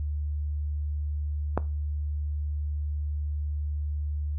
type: click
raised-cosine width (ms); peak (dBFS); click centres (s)
1; -10; 1.576
effects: noise-tail reverb RT60 0.3 s tail -18 dB re dry + added 74 Hz sine -27 dBFS peak until 4.38 s